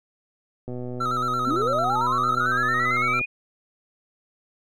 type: click train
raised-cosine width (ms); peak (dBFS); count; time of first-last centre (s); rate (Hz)
2; -21; 315; 0.68-3.212; 124
type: tone with vibrato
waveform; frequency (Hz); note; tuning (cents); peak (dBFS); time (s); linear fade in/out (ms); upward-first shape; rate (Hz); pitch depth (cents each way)
triangle; 1304; E6; -19; -21; 1-3.2; 10; square; 8.9; 57
type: linear sweep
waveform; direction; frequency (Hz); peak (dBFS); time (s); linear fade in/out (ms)
sine; up; 227.2 to 2489; -23; 1.46-3.26; 20
effects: none